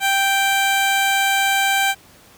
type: tone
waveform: 15% pulse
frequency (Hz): 784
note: G5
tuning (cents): 0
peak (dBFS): -9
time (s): 0-1.95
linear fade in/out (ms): 50
effects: pink hiss -48 dBFS RMS until 2.37 s + high-pass 60 Hz 12 dB/octave